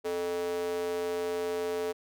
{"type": "tone with high-pass filter", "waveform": "square", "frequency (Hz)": 87.31, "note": "F2", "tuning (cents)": 0, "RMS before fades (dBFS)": -32, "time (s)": [0.04, 1.93], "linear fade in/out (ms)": 20, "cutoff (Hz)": 440, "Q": 4.2, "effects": []}